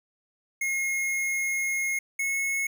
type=tone pair in turn; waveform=square; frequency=2154 / 2185 Hz; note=C7 / C#7; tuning=+50 / -26 cents; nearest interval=unison; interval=24 cents; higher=second; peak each=-26 dBFS; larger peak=neither; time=0.61-1.99 / 2.19-2.67 s; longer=first; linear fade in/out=5 ms; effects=none